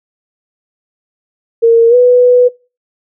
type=tone with pitch glide; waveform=sine; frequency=460.9 to 494 Hz; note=A#4 to B4; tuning=-20 to 0 cents; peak=-3 dBFS; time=1.62-2.49 s; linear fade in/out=20 ms; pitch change=+120 cents; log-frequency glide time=1.89-1.95 s; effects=noise-tail reverb RT60 0.3 s tail -22 dB re dry